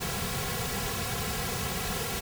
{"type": "noise with comb filter", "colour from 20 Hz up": "pink", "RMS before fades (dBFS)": -32, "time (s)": [0, 2.21], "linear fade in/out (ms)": 20, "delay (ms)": 3.3, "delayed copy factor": -0.95, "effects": []}